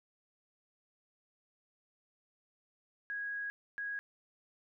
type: tone bursts at uneven times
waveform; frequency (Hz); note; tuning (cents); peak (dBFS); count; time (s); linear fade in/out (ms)
sine; 1652; G#6; -10; -36; 2; 3.1-3.5 / 3.78-3.99; 0
effects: none